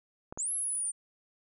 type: clicks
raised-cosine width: 1 ms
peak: -26 dBFS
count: 2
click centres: 0.325 / 0.375 s
type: linear two-way sweep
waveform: sine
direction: up then down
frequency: 6420 to 11175 to 9000 Hz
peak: -30 dBFS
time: 0.38-0.92 s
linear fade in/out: 20 ms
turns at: 0.52 s
effects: none